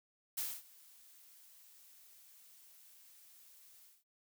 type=noise with ADSR envelope; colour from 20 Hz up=blue; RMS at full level=-37 dBFS; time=0.37-4.04 s; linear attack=10 ms; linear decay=240 ms; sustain=-24 dB; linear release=190 ms; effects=none